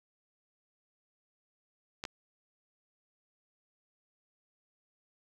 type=clicks; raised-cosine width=0.2 ms; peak=-20 dBFS; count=2; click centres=2.039 / 2.052 s; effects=none